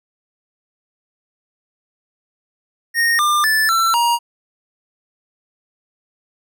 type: tone with pitch steps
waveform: square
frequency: 1854 / 1197 / 1750 / 1343 / 945 Hz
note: A#6 / D6 / A6 / E6 / A#5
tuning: -10 / +33 / -10 / +32 / +23 cents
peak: -14 dBFS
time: 2.94-4.19 s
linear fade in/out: 50 ms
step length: 250 ms
effects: none